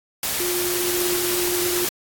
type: tone in noise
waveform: sine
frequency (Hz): 354.8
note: F4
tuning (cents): +27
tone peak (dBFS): -24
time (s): 0.4-1.85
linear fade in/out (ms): 2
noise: white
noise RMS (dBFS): -24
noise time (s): 0.23-1.89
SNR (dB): -3
effects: AAC 64 kbps